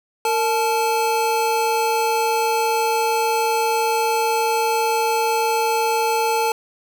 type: tone pair together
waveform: square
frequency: 459.3 / 867 Hz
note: A#4 / A5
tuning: -26 / -26 cents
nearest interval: major seventh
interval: 1100 cents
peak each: -22 / -20 dBFS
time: 0.25-6.52 s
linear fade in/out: 2 ms
effects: none